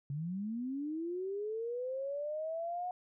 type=linear sweep; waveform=sine; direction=up; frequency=135.7 to 731 Hz; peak=-35 dBFS; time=0.1-2.91 s; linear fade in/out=2 ms; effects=none